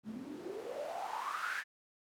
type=noise with band-pass filter sweep; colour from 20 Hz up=white; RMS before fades=-41 dBFS; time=0.03-1.64 s; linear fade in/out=50 ms; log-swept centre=200 to 1800 Hz; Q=9.1; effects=none